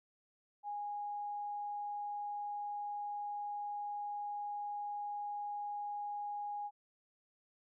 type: tone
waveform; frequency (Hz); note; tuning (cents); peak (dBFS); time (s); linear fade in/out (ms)
sine; 824; G#5; -14; -38; 0.63-6.71; 50
effects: none